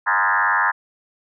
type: tone with frequency modulation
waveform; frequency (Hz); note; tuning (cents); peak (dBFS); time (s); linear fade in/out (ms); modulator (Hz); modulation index
sine; 1332; E6; +18; -15; 0.06-0.72; 20; 98.2; 4.8
effects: none